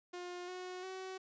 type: tone with pitch steps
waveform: sawtooth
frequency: 356 / 365.5 / 376.6 Hz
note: F4 / F#4 / F#4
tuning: +33 / -21 / +31 cents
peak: -39 dBFS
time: 0.13-1.18 s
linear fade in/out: 10 ms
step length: 350 ms
effects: resampled to 16000 Hz